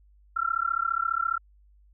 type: tone with amplitude modulation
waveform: sine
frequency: 1359 Hz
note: F6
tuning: 48 cents flat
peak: -20 dBFS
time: 0.36-1.38 s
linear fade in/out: 10 ms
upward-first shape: sine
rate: 34.7 Hz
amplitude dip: 100%
effects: added 50 Hz sine -55 dBFS peak until 1.93 s